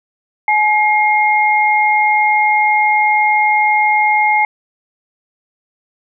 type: tone pair together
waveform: sine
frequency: 847 / 2134 Hz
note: G#5 / C7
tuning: +34 / +34 cents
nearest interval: octave + major third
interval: 1600 cents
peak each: -12 / -13 dBFS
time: 0.48-4.45 s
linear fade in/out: 2 ms
effects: none